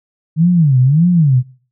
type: tone with vibrato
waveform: sine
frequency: 150.4 Hz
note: D3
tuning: 42 cents sharp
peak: -7 dBFS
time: 0.36-1.43 s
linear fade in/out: 50 ms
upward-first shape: sine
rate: 1.7 Hz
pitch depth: 300 cents each way
effects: noise-tail reverb RT60 0.4 s tail -19 dB re dry